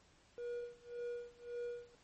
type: tone with tremolo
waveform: triangle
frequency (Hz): 480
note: B4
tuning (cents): -49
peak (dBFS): -37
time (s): 0.38-1.95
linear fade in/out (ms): 0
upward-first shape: sine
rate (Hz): 1.8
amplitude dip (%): 95
effects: pink hiss -68 dBFS RMS until 2.03 s + MP3 32 kbps